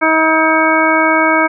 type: harmonic tone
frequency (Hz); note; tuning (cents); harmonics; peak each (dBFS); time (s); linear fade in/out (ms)
318.1; D#4; +38; 1 / 2 / 3 / 4 / 5 / 7; -16 / -16 / -16 / -16 / -16 / -16; 0.01-1.48; 20
effects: none